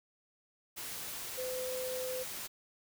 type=tone in noise; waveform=sine; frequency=510 Hz; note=C5; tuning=44 cents flat; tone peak=-36 dBFS; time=1.37-2.24 s; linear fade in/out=20 ms; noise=white; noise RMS=-42 dBFS; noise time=0.76-2.48 s; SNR=+3 dB; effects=none